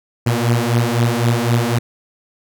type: beating tone pair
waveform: sawtooth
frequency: 116.54 / 120.44 Hz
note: A#2 / B2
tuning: 0 / -43 cents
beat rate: 3.9 Hz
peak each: -13 dBFS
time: 0.26-1.79 s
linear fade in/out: 10 ms
effects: none